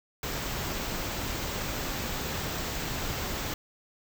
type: band-stop noise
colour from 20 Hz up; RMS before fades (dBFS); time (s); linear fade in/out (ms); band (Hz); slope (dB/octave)
pink; -33; 0.23-3.54; 2; 8300 to 12000; 96
effects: none